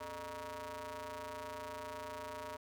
sawtooth ring-modulated tone, 170 Hz, F3, 46 cents flat, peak -36 dBFS, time 0-2.57 s, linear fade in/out 10 ms, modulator 779 Hz, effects none

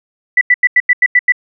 sine tone bursts, 1975.5 Hz, B6, in tune, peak -5 dBFS, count 8, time 0.37-1.322 s, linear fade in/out 5 ms, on 42 ms, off 88 ms, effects none

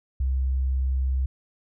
sine tone, 65.5 Hz, C2, 2 cents sharp, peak -21 dBFS, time 0.2-1.26 s, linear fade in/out 5 ms, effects none

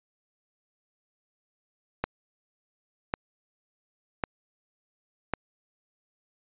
click train, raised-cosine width 0.5 ms, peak -11 dBFS, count 4, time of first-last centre 2.04-5.337 s, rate 0.91 Hz, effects resampled to 8000 Hz

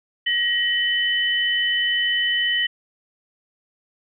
sine tone pair together, 1899 / 3014 Hz, A#6 / F#7, +32 / +31 cents, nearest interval minor sixth, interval 799 cents, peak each -21 dBFS, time 0.26-2.67 s, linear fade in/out 10 ms, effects none

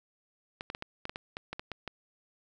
clicks, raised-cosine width 0.3 ms, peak -21 dBFS, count 12, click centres 0.609 / 0.701 / 0.749 / 0.824 / 1.054 / 1.095 / 1.159 / 1.369 / 1.53 / 1.595 / 1.717 / 1.877 s, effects none

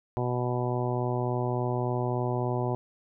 harmonic tone, 123.47 Hz, B2, in tune, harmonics 1 / 2 / 3 / 4 / 5 / 6 / 7 / 8, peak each -29 / -36 / -32 / -38 / -36 / -37 / -38 / -39 dBFS, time 0.17-2.75 s, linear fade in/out 0 ms, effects none

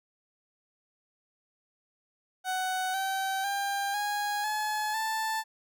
30% pulse tone with pitch steps, 746 / 771.4 / 797.7 / 824.9 / 853 / 882 Hz, F#5 / G5 / G5 / G#5 / G#5 / A5, +14 / -28 / +30 / -12 / +46 / +4 cents, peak -26 dBFS, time 2.44-5.44 s, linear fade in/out 50 ms, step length 500 ms, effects none

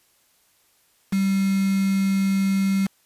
sine tone with quantisation, 194.2 Hz, G3, 16 cents flat, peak -18 dBFS, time 1.12-2.87 s, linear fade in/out 10 ms, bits 5, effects white hiss -62 dBFS RMS until 3.05 s + resampled to 32000 Hz

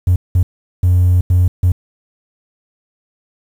triangle tone bursts at uneven times, 90 Hz, F#2, 47 cents flat, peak -5 dBFS, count 5, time 0.07-0.16 / 0.35-0.43 / 0.83-1.21 / 1.3-1.48 / 1.63-1.72 s, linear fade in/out 5 ms, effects tanh soft clip ceiling -4 dBFS + 7-bit

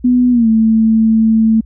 sine tone with pitch glide, 247.9 to 222.1 Hz, B3 to A3, +7 to +16 cents, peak -7 dBFS, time 0.04-1.61 s, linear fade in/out 10 ms, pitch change -191 cents, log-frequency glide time 0.31-0.48 s, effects added 60 Hz sine -34 dBFS peak until 1.65 s

